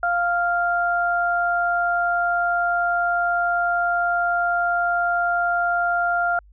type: tone pair together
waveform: sine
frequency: 698.5 / 1394.7 Hz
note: F5 / F6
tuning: 0 / -3 cents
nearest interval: octave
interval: 1197 cents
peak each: -21 / -21 dBFS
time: 0.03-6.39 s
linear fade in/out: 2 ms
effects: added 50 Hz sine -47 dBFS peak until 6.52 s